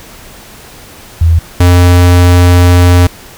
sine / square tone pair in turn, 82.41 / 88.61 Hz, E2 / F2, 0 / +26 cents, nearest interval minor second, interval 126 cents, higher second, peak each -3 dBFS, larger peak neither, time 1.21-1.39 / 1.6-3.07 s, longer second, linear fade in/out 5 ms, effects pink hiss -33 dBFS RMS until 3.37 s

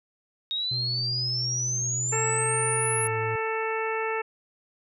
sine exponential sweep, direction up, 3729 to 10780 Hz, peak -26 dBFS, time 0.51-3.07 s, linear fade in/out 0 ms
triangle tone with pitch glide, 123.47 to 113.22 Hz, B2 to A2, 0 to +50 cents, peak -29 dBFS, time 0.71-3.36 s, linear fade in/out 5 ms, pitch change -150 cents, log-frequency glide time 2.86-3.07 s
harmonic tone, 443.7 Hz, A4, 14 cents sharp, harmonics 1 / 2 / 3 / 4 / 5 / 6, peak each -29 / -32 / -34 / -35 / -36 / -37 dBFS, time 2.12-4.22 s, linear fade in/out 10 ms
effects none

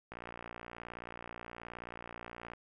click train, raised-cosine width 0.5 ms, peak -29 dBFS, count 143, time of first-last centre 0.12-2.535 s, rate 58.8 Hz, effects none

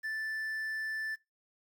triangle tone with quantisation, 1760 Hz, A6, in tune, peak -32 dBFS, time 0.03-1.16 s, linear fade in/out 20 ms, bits 10, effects noise-tail reverb RT60 0.2 s tail -20 dB re dry

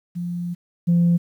sine tone pair in turn, 174.61 / 172.01 Hz, F3 / F3, 0 / -26 cents, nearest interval unison, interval 26 cents, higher first, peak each -24 / -12 dBFS, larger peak second, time 0.15-0.55 / 0.87-1.18 s, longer first, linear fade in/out 20 ms, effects tanh soft clip ceiling -11 dBFS + 9-bit

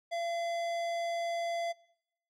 sine tone with tanh clipping, 681 Hz, F5, 44 cents flat, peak -34 dBFS, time 0.11-1.73 s, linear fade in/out 20 ms, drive 17 dB, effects noise-tail reverb RT60 0.8 s tail -23 dB re dry

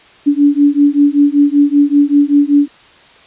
sine beating tone pair, 285.1 / 290.3 Hz, C#4 / D4, +49 / -20 cents, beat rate 5.2 Hz, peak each -10 dBFS, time 0.26-2.68 s, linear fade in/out 20 ms, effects white hiss -43 dBFS RMS until 3.26 s + resampled to 8000 Hz

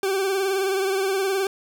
40% pulse tone with vibrato, 386.8 Hz, G4, 23 cents flat, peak -20 dBFS, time 0.03-1.47 s, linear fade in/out 2 ms, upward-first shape triangle, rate 19 Hz, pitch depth 59 cents each way, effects none

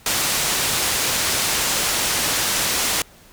white low-pass noise, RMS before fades -21 dBFS, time 0.06-3.02 s, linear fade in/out 2 ms, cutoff 9200 Hz, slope 12 dB/octave, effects pink hiss -49 dBFS RMS until 3.32 s

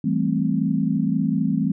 sine chord, A minor seventh, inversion second, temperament equal, 164.81 / 196 / 220 / 261.6 Hz, E3 / G3 / A3 / C4, 0 / 0 / 0 / 0 cents, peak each -24 dBFS, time 0.04-1.72 s, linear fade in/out 5 ms, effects none

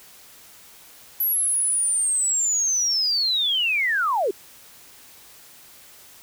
sine linear sweep, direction down, 11780 to 349.2 Hz, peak -19 dBFS, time 1.2-4.31 s, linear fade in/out 5 ms, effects white hiss -48 dBFS RMS until 6.22 s

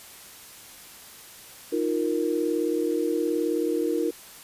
sine chord, Eb suspended second, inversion none, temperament just, 311.1 / 350 / 466.7 Hz, Eb4 / F4 / Bb4, 0 / +4 / +2 cents, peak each -27 dBFS, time 1.72-4.11 s, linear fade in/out 10 ms, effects white hiss -46 dBFS RMS until 4.43 s + resampled to 32000 Hz

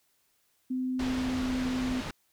sine tone with pitch glide, 256.4 to 254.3 Hz, C4 to C4, -35 to -49 cents, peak -28 dBFS, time 0.7-2.01 s, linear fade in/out 10 ms, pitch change -14 cents, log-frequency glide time 1.11-1.86 s
pink low-pass noise, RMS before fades -37 dBFS, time 0.99-2.11 s, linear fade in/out 5 ms, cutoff 4800 Hz, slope 12 dB/octave
effects white hiss -71 dBFS RMS until 2.32 s

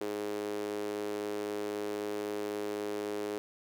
sawtooth tone with high-pass filter, 103.83 Hz, G#2, in tune, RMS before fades -36 dBFS, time 0.01-3.38 s, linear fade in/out 0 ms, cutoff 380 Hz, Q 5, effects none

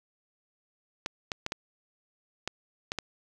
clicks, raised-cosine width 0.2 ms, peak -14 dBFS, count 7, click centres 1.061 / 1.318 / 1.464 / 1.521 / 2.476 / 2.919 / 2.987 s, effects none

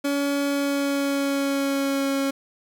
30% pulse tone with pitch glide, 282.5 to 274.3 Hz, C#4 to C#4, +33 to -18 cents, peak -19 dBFS, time 0.04-2.31 s, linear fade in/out 10 ms, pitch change -51 cents, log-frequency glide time 0.45-2.19 s, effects none

